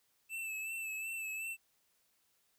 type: tone with vibrato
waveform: square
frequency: 2637 Hz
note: E7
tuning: in tune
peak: -39 dBFS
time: 0.29-1.57 s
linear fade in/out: 50 ms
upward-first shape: sine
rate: 2.7 Hz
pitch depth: 37 cents each way
effects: white hiss -75 dBFS RMS until 2.58 s